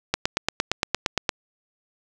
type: click train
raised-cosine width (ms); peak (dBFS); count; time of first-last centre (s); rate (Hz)
0.2; -3; 11; 0.14-1.292; 8.68
effects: none